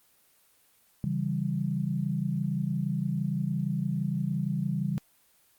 sine chord, C# diminished, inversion none, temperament equal, 138.59 / 164.81 / 196 Hz, C#3 / E3 / G3, 0 / 0 / 0 cents, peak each -31 dBFS, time 1.04-4.98 s, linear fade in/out 0 ms, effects white hiss -64 dBFS RMS until 5.58 s + Opus 24 kbps

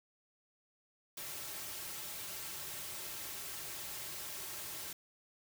white noise with comb filter, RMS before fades -44 dBFS, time 1.17-4.93 s, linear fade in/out 5 ms, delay 4.1 ms, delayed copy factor -0.55, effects none

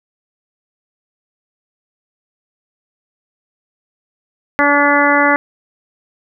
harmonic tone, 287.6 Hz, D4, 36 cents flat, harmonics 1 / 2 / 3 / 4 / 5 / 6 / 7, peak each -17 / -17 / -17 / -17 / -17 / -17 / -17 dBFS, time 4.59-5.36 s, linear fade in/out 0 ms, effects none

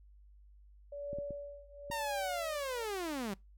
sine tone with tremolo, 573 Hz, D5, 43 cents flat, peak -36 dBFS, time 0.92-2.84 s, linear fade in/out 5 ms, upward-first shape triangle, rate 0.99 Hz, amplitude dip 95%
clicks, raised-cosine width 3 ms, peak -32 dBFS, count 4, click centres 1.131 / 1.186 / 1.307 / 1.901 s
sawtooth linear sweep, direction down, 932.3 to 185 Hz, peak -32 dBFS, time 1.91-3.34 s, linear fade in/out 5 ms
effects noise-tail reverb RT60 0.2 s tail -23 dB re dry + added 50 Hz sine -56 dBFS peak until 3.57 s

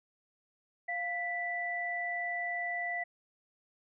sine tone pair together, 698.5 / 1975.7 Hz, F5 / B6, 0 / 0 cents, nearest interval octave + tritone, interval 1800 cents, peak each -37 / -34 dBFS, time 0.88-3.04 s, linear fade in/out 10 ms, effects none

